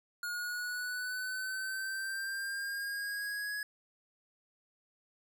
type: linear sweep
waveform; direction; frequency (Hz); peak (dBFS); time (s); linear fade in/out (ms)
square; up; 1434 to 1678; -36; 0.23-3.63; 2
effects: none